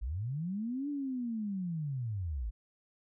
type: linear two-way sweep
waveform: sine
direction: up then down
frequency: 48.08 to 293.7 to 48.08 Hz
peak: -33 dBFS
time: 0.01-2.51 s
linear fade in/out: 20 ms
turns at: 0.89 s
effects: none